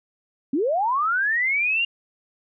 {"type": "linear sweep", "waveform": "sine", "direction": "up", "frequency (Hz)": [246.9, 2828], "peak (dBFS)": -19, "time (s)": [0.53, 1.85], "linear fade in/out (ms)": 5, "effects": []}